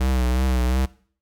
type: tone with vibrato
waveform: square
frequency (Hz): 63.4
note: B1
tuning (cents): +46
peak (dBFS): -19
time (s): 0-0.86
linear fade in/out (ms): 10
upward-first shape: triangle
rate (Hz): 2.8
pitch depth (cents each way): 65
effects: noise-tail reverb RT60 0.5 s tail -20 dB re dry